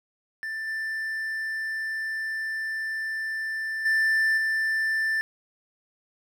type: tone with level steps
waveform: triangle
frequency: 1773 Hz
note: A6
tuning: 13 cents sharp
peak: -28 / -26 / -18 / -21 dBFS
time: 0.43-5.21 s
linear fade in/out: 0 ms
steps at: 0.67 / 3.85 / 4.37 s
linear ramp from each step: 10 ms
effects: none